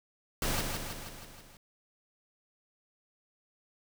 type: noise with echo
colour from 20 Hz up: pink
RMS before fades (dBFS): -31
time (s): 0.42-0.61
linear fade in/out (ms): 2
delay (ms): 160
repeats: 6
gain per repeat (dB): -4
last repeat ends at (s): 1.57
effects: none